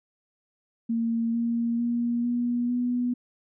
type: tone with pitch steps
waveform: sine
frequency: 229.8 / 233.5 / 237.4 / 241.2 / 245.2 Hz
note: A#3 / A#3 / A#3 / B3 / B3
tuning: -25 / +3 / +32 / -41 / -12 cents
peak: -23 dBFS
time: 0.89-3.14 s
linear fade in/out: 10 ms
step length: 450 ms
effects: none